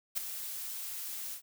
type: noise with ADSR envelope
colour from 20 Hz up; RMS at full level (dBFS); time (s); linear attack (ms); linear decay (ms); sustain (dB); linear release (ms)
blue; -30; 0.15-1.42; 28; 4; -10; 94
effects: none